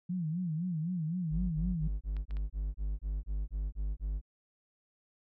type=tone with vibrato; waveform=sine; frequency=168.5 Hz; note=E3; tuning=38 cents sharp; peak=-31 dBFS; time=0.09-1.88 s; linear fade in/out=10 ms; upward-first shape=sine; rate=3.9 Hz; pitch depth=160 cents each way
type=tone bursts; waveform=triangle; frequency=50.5 Hz; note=G#1; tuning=48 cents flat; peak=-29 dBFS; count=12; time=1.3-4.215 s; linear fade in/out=50 ms; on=220 ms; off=25 ms
type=clicks; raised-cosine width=0.3 ms; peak=-36 dBFS; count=3; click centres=2.167 / 2.309 / 2.369 s
effects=none